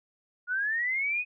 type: linear sweep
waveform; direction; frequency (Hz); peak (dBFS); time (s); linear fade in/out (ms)
sine; up; 1426 to 2525; -26; 0.47-1.25; 50
effects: none